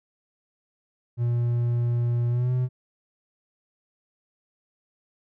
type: tone with pitch glide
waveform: triangle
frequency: 119.5 to 126.31 Hz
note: A#2 to B2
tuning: +43 to +39 cents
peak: -19 dBFS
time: 1.17-2.69 s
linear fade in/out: 50 ms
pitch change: +96 cents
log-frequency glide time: 2.29-2.52 s
effects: none